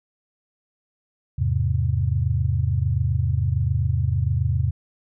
sine chord, E augmented, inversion none, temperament equal, 82.41 / 103.83 / 130.81 Hz, E2 / G#2 / B#2, 0 / 0 / 0 cents, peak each -23 dBFS, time 1.38-4.71 s, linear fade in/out 10 ms, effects none

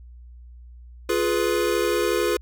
square chord, F diminished, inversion none, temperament equal with one note detuned, 349.2 / 420.1 / 493.9 Hz, F4 / Ab4 / Cb5, 0 / +20 / 0 cents, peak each -25 / -25 / -26 dBFS, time 1.09-2.37 s, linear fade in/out 5 ms, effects added 60 Hz sine -41 dBFS peak until 2.41 s

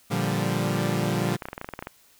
sawtooth chord, G minor seventh, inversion first, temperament equal, 116.54 / 146.83 / 174.61 / 196 Hz, Bb2 / D3 / F3 / G3, 0 / 0 / 0 / 0 cents, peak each -25 dBFS, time 0.1-1.37 s, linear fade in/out 20 ms
clicks, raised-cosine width 0.5 ms, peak -18 dBFS, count 12, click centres 1.422 / 1.455 / 1.486 / 1.531 / 1.579 / 1.614 / 1.645 / 1.689 / 1.737 / 1.791 / 1.825 / 1.871 s
effects white hiss -58 dBFS RMS until 2.19 s

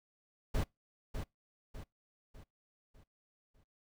brown noise with echo, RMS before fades -32 dBFS, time 0.54-0.64 s, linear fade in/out 10 ms, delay 600 ms, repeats 5, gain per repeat -7 dB, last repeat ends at 3.64 s, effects noise-tail reverb RT60 0.2 s tail -25 dB re dry

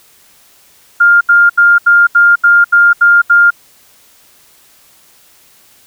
sine tone bursts, 1404 Hz, F6, 9 cents sharp, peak -3 dBFS, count 9, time 1-3.506 s, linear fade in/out 10 ms, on 210 ms, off 77 ms, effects white hiss -46 dBFS RMS until 5.86 s

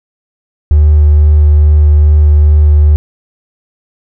triangle tone with hard clipping, 75.2 Hz, D2, 42 cents sharp, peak -3 dBFS, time 0.71-2.96 s, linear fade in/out 0 ms, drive 4 dB, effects none

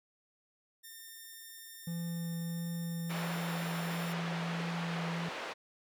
5% pulse tone, 1812 Hz, A#6, 50 cents flat, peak -37 dBFS, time 0.83-4.14 s, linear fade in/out 20 ms
triangle tone with vibrato, 168.8 Hz, E3, 41 cents sharp, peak -33 dBFS, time 1.87-5.29 s, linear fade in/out 5 ms, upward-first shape triangle, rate 1.5 Hz, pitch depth 11 cents each way
pink band-pass noise, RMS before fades -41 dBFS, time 3.09-5.54 s, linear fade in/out 20 ms, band 490 to 3000 Hz, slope 12 dB/octave
effects none

